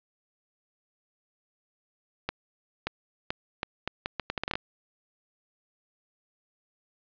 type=accelerating click train; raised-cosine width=0.3 ms; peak=-13 dBFS; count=14; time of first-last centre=2.29-4.555 s; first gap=580 ms; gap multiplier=0.75; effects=resampled to 11025 Hz + 9-bit